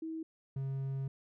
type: tone pair in turn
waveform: sine / triangle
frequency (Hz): 321.8 / 135.3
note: E4 / C#3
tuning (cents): -42 / -42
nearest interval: octave + minor third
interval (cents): 1500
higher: first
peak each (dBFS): -37 / -32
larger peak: second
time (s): 0.02-0.23 / 0.56-1.08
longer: second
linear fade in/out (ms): 5
effects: none